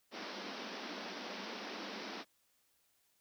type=band-pass noise; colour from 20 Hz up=pink; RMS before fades=-45 dBFS; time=0.11-2.25 s; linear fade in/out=50 ms; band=190 to 5700 Hz; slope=96 dB/octave; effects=white hiss -75 dBFS RMS until 3.2 s